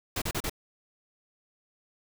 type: noise bursts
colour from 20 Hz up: pink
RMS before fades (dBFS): -31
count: 4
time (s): 0.16-0.497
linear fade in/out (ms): 5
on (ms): 58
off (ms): 35
effects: none